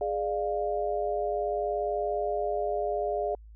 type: chord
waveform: sine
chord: D diminished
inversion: second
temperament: equal with one note detuned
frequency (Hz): 415.3 / 597.9 / 698.5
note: Ab4 / D5 / F5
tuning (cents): 0 / +31 / 0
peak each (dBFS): -31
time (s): 0.01-3.35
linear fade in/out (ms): 2
effects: added 54 Hz sine -46 dBFS peak until 3.55 s